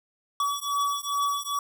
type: beating tone pair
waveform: square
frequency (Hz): 1138 / 1140.4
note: C#6 / C#6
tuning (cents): +45 / +49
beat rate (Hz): 2.4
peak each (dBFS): -29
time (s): 0.4-1.59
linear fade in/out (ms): 2
effects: none